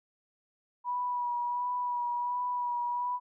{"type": "tone with vibrato", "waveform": "sine", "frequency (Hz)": 975, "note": "B5", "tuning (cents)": -23, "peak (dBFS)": -29, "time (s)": [0.84, 3.2], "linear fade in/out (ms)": 50, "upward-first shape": "sine", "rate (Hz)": 1.4, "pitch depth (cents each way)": 21, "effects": []}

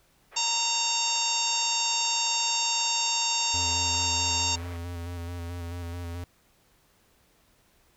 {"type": "band-pass noise", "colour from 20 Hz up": "white", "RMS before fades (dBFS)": -49, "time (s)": [0.31, 4.78], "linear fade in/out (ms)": 20, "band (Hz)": [410, 2200], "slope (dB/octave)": 24}
{"type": "harmonic tone", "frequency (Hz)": 922, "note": "A#5", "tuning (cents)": -19, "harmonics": [1, 3, 4, 5, 6, 7, 8], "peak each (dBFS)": [-32, -32, -32, -32, -32, -32, -32], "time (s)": [0.36, 4.56], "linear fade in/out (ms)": 10}
{"type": "tone with vibrato", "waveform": "square", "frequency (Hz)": 86.4, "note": "F2", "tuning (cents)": -18, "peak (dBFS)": -34, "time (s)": [3.54, 6.24], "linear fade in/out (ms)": 0, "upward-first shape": "square", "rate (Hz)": 4.6, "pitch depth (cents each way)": 26}
{"effects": ["pink hiss -64 dBFS RMS until 7.96 s"]}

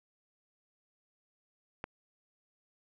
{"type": "click", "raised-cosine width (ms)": 0.5, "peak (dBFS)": -22, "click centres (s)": 1.841, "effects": []}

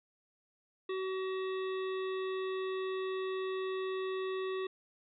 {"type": "harmonic tone with a mistuned harmonic", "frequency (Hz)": 378, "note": "F#4", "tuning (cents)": 37, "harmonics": [1, 3, 5, 7, 9, 10], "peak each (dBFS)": [-34, -44, -48, -51, -53, -54], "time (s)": [0.89, 4.67], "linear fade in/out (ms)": 5, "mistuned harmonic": 9, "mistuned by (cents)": 21, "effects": []}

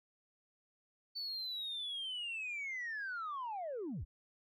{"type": "linear sweep", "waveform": "sine", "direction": "down", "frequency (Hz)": [4528, 39.71], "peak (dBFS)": -37, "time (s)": [1.15, 4.05], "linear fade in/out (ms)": 20, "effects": ["tanh soft clip ceiling -36 dBFS"]}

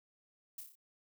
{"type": "noise with echo", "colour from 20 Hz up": "violet", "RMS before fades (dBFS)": -44, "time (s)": [0.58, 0.61], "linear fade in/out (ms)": 5, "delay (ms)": 29, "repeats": 5, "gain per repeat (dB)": -4, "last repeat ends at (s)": 0.755, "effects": []}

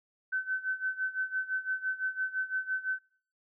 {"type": "tone with tremolo", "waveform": "sine", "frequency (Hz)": 1525, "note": "G6", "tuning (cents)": -48, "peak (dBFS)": -27, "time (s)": [0.32, 2.99], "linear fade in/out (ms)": 10, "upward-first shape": "sine", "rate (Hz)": 5.9, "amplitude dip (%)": 85, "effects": ["noise-tail reverb RT60 0.6 s tail -25 dB re dry"]}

